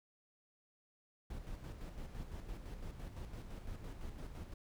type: noise with tremolo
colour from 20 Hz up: brown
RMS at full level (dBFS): -45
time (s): 1.3-4.54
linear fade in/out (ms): 5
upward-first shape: square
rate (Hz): 5.9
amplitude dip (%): 45
effects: none